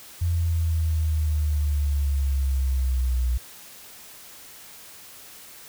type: exponential sweep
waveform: sine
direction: down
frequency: 86.1 to 61 Hz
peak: -20 dBFS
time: 0.21-3.38 s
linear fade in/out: 10 ms
effects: white hiss -45 dBFS RMS until 5.68 s